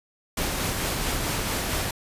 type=noise with tremolo; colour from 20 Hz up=pink; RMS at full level=-26 dBFS; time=0.37-1.91 s; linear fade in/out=5 ms; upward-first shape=sine; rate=4.5 Hz; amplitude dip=25%; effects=resampled to 32000 Hz